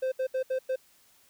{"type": "tone bursts at uneven times", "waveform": "triangle", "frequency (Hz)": 520, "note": "C5", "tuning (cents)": -11, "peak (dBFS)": -24, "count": 5, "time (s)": [[0.02, 0.12], [0.19, 0.27], [0.34, 0.43], [0.5, 0.59], [0.69, 0.76]], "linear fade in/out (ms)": 10, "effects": ["white hiss -62 dBFS RMS until 1.29 s"]}